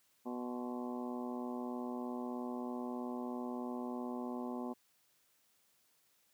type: harmonic tone with a mistuned harmonic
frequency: 123.1 Hz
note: B2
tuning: 5 cents flat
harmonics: 2 / 3 / 4 / 5 / 6 / 7 / 8 / 9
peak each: -40 / -46 / -50 / -50 / -51 / -50 / -52 / -58 dBFS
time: 0.25-4.74 s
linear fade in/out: 20 ms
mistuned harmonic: 8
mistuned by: +81 cents
effects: white hiss -73 dBFS RMS until 6.33 s + high-pass 80 Hz 12 dB/octave